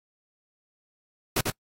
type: noise with echo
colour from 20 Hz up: pink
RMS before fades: -24 dBFS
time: 1.36-1.41 s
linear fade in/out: 5 ms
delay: 93 ms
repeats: 1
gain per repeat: -4 dB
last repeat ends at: 1.503 s
effects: noise-tail reverb RT60 0.1 s tail -24 dB re dry + AAC 48 kbps